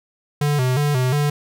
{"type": "tone with vibrato", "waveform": "square", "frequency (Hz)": 136.7, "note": "C#3", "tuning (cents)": -24, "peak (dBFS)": -17, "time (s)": [0.41, 1.3], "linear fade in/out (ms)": 5, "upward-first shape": "square", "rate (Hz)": 2.8, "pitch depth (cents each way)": 120, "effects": []}